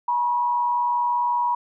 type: tone with frequency modulation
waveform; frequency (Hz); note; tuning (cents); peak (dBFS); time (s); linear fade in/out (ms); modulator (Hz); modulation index
sine; 966; B5; -39; -19; 0.08-1.55; 5; 97.5; 0.46
effects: none